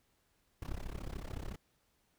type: noise with amplitude modulation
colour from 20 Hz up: brown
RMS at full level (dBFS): -37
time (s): 0.62-1.56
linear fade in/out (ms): 2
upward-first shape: sine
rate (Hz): 33.7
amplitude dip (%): 95
effects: pink hiss -75 dBFS RMS until 2.18 s